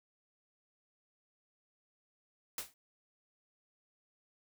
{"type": "noise with exponential decay", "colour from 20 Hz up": "white", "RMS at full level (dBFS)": -35, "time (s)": [2.58, 2.74], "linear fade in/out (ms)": 2, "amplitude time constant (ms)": 34, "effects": []}